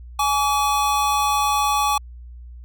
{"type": "tone pair together", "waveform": "square", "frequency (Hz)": [839, 1143.3], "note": ["G#5", "D6"], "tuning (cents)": [17, -47], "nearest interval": "perfect fourth", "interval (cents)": 536, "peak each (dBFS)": -21, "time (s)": [0.19, 1.98], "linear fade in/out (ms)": 5, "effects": ["added 60 Hz sine -36 dBFS peak until 2.64 s"]}